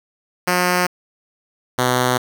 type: tone pair in turn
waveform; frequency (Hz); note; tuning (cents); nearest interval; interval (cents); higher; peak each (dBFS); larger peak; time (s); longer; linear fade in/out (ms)
5% pulse; 179.5 / 125.66; F3 / B2; +48 / +30; tritone; 618; first; -4; neither; 0.47-0.87 / 1.78-2.18; neither; 10
effects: 7-bit